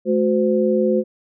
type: tone cluster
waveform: sine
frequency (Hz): 215.2 / 367.4 / 513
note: A3 / F#4 / C5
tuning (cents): -38 / -12 / -34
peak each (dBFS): -19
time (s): 0.05-1.04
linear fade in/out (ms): 50
effects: none